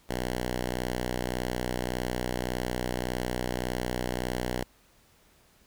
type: tone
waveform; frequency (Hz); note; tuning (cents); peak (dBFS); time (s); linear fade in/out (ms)
5% pulse; 61.74; B1; 0; -18; 0.09-4.64; 5
effects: pink hiss -62 dBFS RMS until 5.66 s